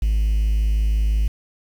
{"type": "tone", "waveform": "triangle", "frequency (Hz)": 52.9, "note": "G#1", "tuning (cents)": 33, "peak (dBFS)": -13, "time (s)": [0.02, 1.28], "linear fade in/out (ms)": 5, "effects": ["tanh soft clip ceiling -10 dBFS", "7-bit"]}